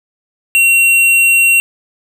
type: tone with hard clipping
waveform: sine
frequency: 2740 Hz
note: F7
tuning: 34 cents flat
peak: -8 dBFS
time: 0.55-1.6 s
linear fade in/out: 0 ms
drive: 12 dB
effects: none